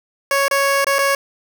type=tone with dropouts; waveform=15% pulse; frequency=554.4 Hz; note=C#5; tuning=in tune; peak=-8 dBFS; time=0.31-1.15 s; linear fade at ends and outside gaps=2 ms; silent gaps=0.482-0.511 / 0.845-0.868 / 0.985-0.989 s; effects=none